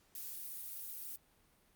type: noise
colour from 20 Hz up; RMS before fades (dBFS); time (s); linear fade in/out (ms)
violet; -45; 0.15-1.16; 2
effects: pink hiss -70 dBFS RMS until 1.75 s + Opus 48 kbps